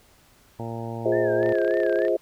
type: harmonic tone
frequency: 115.4 Hz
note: A#2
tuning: 17 cents flat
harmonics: 1 / 2 / 3 / 4 / 5 / 6 / 7 / 8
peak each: -33 / -36 / -38 / -39 / -40 / -41 / -41 / -42 dBFS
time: 0.59-1.53 s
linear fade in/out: 5 ms
type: chord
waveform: sine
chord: F minor seventh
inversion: none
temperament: equal with one note detuned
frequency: 349.2 / 415.3 / 523.3 / 637.5 Hz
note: F4 / Ab4 / C5 / Eb5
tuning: 0 / 0 / 0 / +42 cents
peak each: -25 dBFS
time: 1.05-2.17 s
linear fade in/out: 10 ms
type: tone with vibrato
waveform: sine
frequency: 1689 Hz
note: G#6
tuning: 29 cents sharp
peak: -33 dBFS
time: 1.12-2.07 s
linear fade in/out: 5 ms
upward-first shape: sine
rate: 3.4 Hz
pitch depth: 120 cents each way
type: click train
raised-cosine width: 0.3 ms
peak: -24 dBFS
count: 22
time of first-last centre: 1.43-2.082 s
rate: 32.2 Hz
effects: pink hiss -57 dBFS RMS until 2.21 s